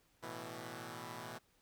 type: chord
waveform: 5% pulse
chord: A suspended second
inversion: none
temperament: equal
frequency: 110 / 123.47 / 164.81 Hz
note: A2 / B2 / E3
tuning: 0 / 0 / 0 cents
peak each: -39 / -37 / -38 dBFS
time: 0.22-1.39 s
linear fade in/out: 20 ms
effects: pink hiss -73 dBFS RMS until 1.61 s